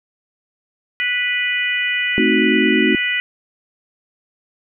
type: harmonic tone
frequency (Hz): 492.4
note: B4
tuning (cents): -5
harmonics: 3 / 4 / 5 / 6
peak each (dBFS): -27 / -19 / -23 / -25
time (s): 1-3.2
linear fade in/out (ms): 0
type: chord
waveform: sine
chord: A diminished seventh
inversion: none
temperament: equal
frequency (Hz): 220 / 261.6 / 311.1 / 370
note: A3 / C4 / Eb4 / Gb4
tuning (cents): 0 / 0 / 0 / 0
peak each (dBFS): -19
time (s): 2.18-2.95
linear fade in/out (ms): 0
effects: none